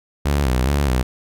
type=tone with vibrato; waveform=sawtooth; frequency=67.1 Hz; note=C2; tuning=44 cents sharp; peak=-12 dBFS; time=0.25-1.03 s; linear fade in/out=10 ms; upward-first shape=square; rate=2.4 Hz; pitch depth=110 cents each way; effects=none